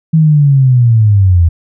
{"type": "linear sweep", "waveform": "sine", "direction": "down", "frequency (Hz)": [162.4, 81.1], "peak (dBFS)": -4, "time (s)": [0.13, 1.49], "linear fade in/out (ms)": 10, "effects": []}